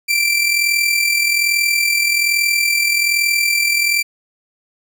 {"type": "tone with amplitude modulation", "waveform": "sawtooth", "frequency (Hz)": 2349, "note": "D7", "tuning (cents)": 0, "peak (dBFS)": -8, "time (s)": [0.08, 4.03], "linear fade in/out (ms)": 20, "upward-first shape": "sine", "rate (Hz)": 41.2, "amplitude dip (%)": 50, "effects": []}